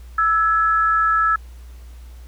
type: tone pair together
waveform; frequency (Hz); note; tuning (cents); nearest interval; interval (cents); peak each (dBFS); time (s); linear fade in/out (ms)
sine; 1318.5 / 1682.1; E6 / G#6; 0 / +22; major third; 422; -15 / -21; 0.18-1.36; 5
effects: added 60 Hz sine -36 dBFS peak until 2.27 s + pink hiss -53 dBFS RMS until 2.27 s